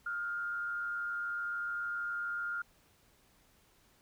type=tone with frequency modulation; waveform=sine; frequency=1406 Hz; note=F6; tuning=11 cents sharp; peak=-34 dBFS; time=0.06-2.62 s; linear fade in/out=5 ms; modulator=119 Hz; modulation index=0.44; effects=pink hiss -67 dBFS RMS until 4.01 s